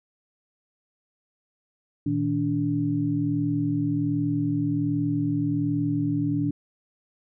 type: tone cluster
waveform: sine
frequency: 116.2 / 157.5 / 288.7 Hz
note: A#2 / D#3 / D4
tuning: -5 / +21 / -30 cents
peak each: -29 / -28 / -24 dBFS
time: 2.06-6.51 s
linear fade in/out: 5 ms
effects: none